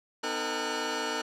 15% pulse tone cluster, 252.7 / 309.5 / 450.7 / 809 / 1462 Hz, B3 / D#4 / A4 / G#5 / F#6, +40 / -9 / +42 / -46 / -21 cents, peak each -33 / -31 / -27 / -35 / -29 dBFS, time 0.23-1.22 s, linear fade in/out 10 ms, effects low-pass 8000 Hz 12 dB/octave

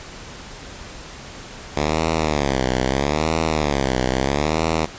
5% pulse tone with vibrato, 71.7 Hz, D2, 41 cents flat, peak -7 dBFS, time 1.76-4.86 s, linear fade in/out 10 ms, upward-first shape sine, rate 0.77 Hz, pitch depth 210 cents each way, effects pink hiss -37 dBFS RMS until 4.98 s + resampled to 16000 Hz

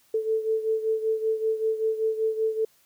sine beating tone pair, 440 / 445.2 Hz, A4 / A4, 0 / +20 cents, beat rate 5.2 Hz, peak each -24 / -29 dBFS, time 0.14-2.65 s, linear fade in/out 5 ms, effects white hiss -62 dBFS RMS until 2.85 s

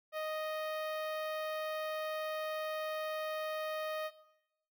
sawtooth tone with notch filter, 622.3 Hz, D#5, in tune, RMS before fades -38 dBFS, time 0.12-4.11 s, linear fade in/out 50 ms, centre 7500 Hz, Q 0.5, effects noise-tail reverb RT60 0.9 s tail -17 dB re dry

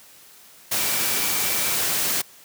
sine tone in noise, 2318 Hz, D7, 23 cents flat, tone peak -34 dBFS, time 0.78-1.76 s, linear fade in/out 10 ms, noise white, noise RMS -23 dBFS, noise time 0.71-2.22 s, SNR -14 dB, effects white hiss -49 dBFS RMS until 2.44 s + high-pass 100 Hz 12 dB/octave

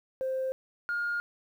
sine tone pair in turn, 524 / 1419.3 Hz, C5 / F6, +2 / +28 cents, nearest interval octave + perfect fourth, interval 1726 cents, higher second, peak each -27 dBFS, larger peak neither, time 0.21-0.52 / 0.89-1.2 s, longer neither, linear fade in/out 0 ms, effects tanh soft clip ceiling -25 dBFS + 10-bit

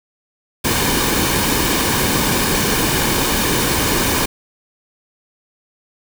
pink noise with comb filter, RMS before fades -17 dBFS, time 0.64-4.26 s, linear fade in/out 10 ms, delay 1.5 ms, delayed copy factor -0.5, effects none

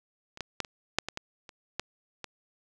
clicks, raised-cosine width 0.2 ms, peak -27 / -16 / -12 / -25 / -6 / -17 / -17 / -28 / -13 / -20 dBFS, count 10, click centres 0.374 / 0.407 / 0.603 / 0.648 / 0.986 / 1.086 / 1.174 / 1.492 / 1.796 / 2.243 s, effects none

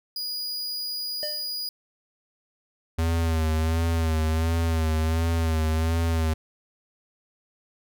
45% pulse tone, 4905 Hz, D#8, 26 cents flat, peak -28 dBFS, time 0.16-1.69 s, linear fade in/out 2 ms
square tone with exponential decay, 603 Hz, D5, 46 cents sharp, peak -29 dBFS, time 1.23-1.53 s, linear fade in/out 0 ms, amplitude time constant 65 ms
square tone with vibrato, 81 Hz, E2, 30 cents flat, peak -22 dBFS, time 2.98-6.34 s, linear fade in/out 10 ms, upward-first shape sine, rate 1.4 Hz, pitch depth 48 cents each way
effects none

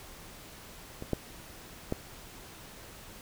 clicks, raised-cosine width 2 ms, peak -25 / -14 / -16 dBFS, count 3, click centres 1.024 / 1.133 / 1.924 s, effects pink hiss -49 dBFS RMS until 3.21 s

